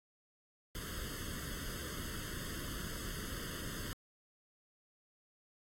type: noise with comb filter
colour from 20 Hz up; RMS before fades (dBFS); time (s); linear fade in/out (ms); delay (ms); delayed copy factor
pink; -43; 0.75-3.93; 0; 0.62; +0.95
effects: AAC 48 kbps